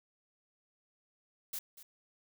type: noise with echo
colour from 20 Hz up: blue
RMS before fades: -39 dBFS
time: 1.53-1.59 s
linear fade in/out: 5 ms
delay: 240 ms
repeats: 1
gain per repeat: -14 dB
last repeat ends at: 1.83 s
effects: none